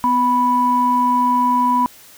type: tone pair together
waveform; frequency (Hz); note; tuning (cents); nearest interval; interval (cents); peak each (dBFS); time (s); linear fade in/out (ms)
sine; 249.1 / 985.5; B3 / B5; +15 / -4; 2 octaves; 2381; -19 / -13; 0.04-1.86; 0
effects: tanh soft clip ceiling -5 dBFS + white hiss -44 dBFS RMS until 2.17 s